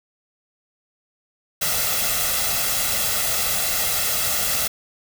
white noise with comb filter, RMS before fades -22 dBFS, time 1.61-4.68 s, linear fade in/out 10 ms, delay 1.5 ms, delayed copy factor +0.65, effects none

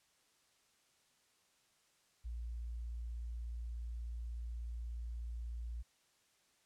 sine tone, 58.27 Hz, A#1, in tune, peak -40 dBFS, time 2.24-5.83 s, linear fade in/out 20 ms, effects white hiss -73 dBFS RMS until 6.65 s + low-pass 9000 Hz 12 dB/octave

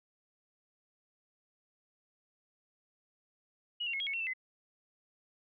sine tone with pitch steps, 2904 / 2761 / 2174 / 3283 / 2205 / 2718 / 2654 / 2039 Hz, F#7 / F7 / C#7 / G#7 / C#7 / F7 / E7 / C7, -33 / -20 / -34 / -21 / -10 / -48 / +11 / -45 cents, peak -33 dBFS, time 3.8-4.336 s, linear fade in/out 10 ms, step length 67 ms, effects none

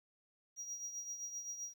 triangle tone with tremolo, 5740 Hz, F8, 47 cents sharp, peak -38 dBFS, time 0.56-1.74 s, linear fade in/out 50 ms, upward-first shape triangle, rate 7.7 Hz, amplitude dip 65%, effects 12-bit

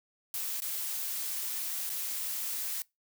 blue noise with dropouts, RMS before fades -35 dBFS, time 0.34-2.82 s, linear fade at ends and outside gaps 1 ms, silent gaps 0.603-0.62 / 1.894-1.899 s, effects noise-tail reverb RT60 0.2 s tail -23 dB re dry

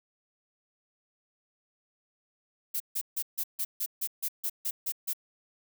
violet noise bursts, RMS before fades -31 dBFS, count 12, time 2.74-5.134 s, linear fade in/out 10 ms, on 62 ms, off 150 ms, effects none

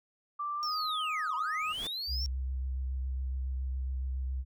sine tone with pitch glide, 1174.7 to 1251.8 Hz, D6 to D#6, 0 to +10 cents, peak -32 dBFS, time 0.39-1.73 s, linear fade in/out 10 ms, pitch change +110 cents, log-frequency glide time 0.57-0.73 s
triangle linear two-way sweep, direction down then up, 5570 to 922 to 5570 Hz, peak -33 dBFS, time 0.63-2.26 s, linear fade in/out 0 ms, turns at 1.35 s
pink noise with exponential growth, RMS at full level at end -40 dBFS, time 1.46-1.87 s, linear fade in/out 2 ms, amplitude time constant 88 ms
sine tone with vibrato, 65.1 Hz, C2, 8 cents flat, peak -31 dBFS, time 2.07-4.45 s, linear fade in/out 50 ms, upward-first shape triangle, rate 7.2 Hz, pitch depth 25 cents each way
effects none

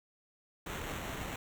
pink noise with sample-and-hold, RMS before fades -40 dBFS, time 0.66-1.36 s, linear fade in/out 5 ms, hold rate 4900 Hz, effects none

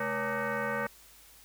sine tone with frequency modulation, 480.9 Hz, B4, 46 cents flat, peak -29 dBFS, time 0-0.87 s, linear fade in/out 5 ms, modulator 348 Hz, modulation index 4.2, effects added 52 Hz sine -64 dBFS peak until 1.44 s + white hiss -56 dBFS RMS until 1.44 s

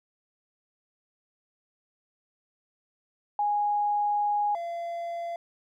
sine / triangle tone pair in turn, 827 / 683.1 Hz, G#5 / F5, -8 / -38 cents, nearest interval minor third, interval 330 cents, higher first, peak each -23 / -29 dBFS, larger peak first, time 3.39-4.55 / 4.55-5.36 s, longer first, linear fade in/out 2 ms, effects none

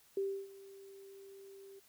sine tone with ADSR envelope, 392 Hz, G4, in tune, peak -31 dBFS, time 0.17-1.8 s, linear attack 3 ms, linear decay 300 ms, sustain -20 dB, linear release 15 ms, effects white hiss -66 dBFS RMS until 1.88 s

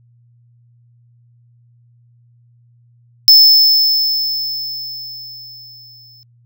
square tone with exponential decay, 5250 Hz, E8, 8 cents flat, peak -3 dBFS, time 3.28-6.23 s, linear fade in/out 0 ms, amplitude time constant 640 ms, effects added 119 Hz sine -48 dBFS peak until 6.45 s

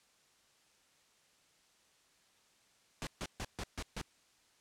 pink noise bursts, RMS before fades -40 dBFS, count 6, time 3.02-4.014 s, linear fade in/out 0 ms, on 49 ms, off 140 ms, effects white hiss -69 dBFS RMS until 4.6 s + low-pass 8000 Hz 12 dB/octave

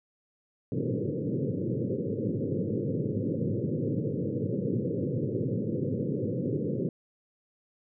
pink band-pass noise, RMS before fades -30 dBFS, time 0.72-6.89 s, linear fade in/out 2 ms, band 100 to 530 Hz, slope 96 dB/octave, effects none

